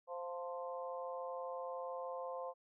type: harmonic tone with a mistuned harmonic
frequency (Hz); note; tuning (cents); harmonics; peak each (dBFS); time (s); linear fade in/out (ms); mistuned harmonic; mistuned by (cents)
174.3; F3; -3; 3 / 4 / 5 / 6; -43 / -48 / -50 / -48; 0.07-2.54; 50; 5; +26
effects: none